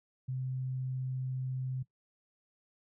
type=tone; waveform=sine; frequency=129.6 Hz; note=C3; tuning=16 cents flat; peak=-33 dBFS; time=0.28-1.83 s; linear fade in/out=10 ms; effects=noise-tail reverb RT60 0.1 s tail -17 dB re dry